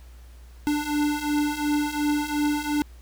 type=beating tone pair; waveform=square; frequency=293.7 / 296.5 Hz; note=D4 / D4; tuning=0 / +17 cents; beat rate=2.8 Hz; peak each=-28 / -25 dBFS; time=0.67-2.82 s; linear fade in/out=0 ms; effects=added 60 Hz sine -43 dBFS peak until 3.01 s + pink hiss -57 dBFS RMS until 3.01 s